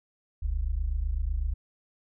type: tone pair together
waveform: sine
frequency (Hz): 41.03 / 69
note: E1 / C#2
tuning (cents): -7 / -7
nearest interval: major sixth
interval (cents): 900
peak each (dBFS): -28 / -29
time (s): 0.42-1.54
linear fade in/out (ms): 10
effects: none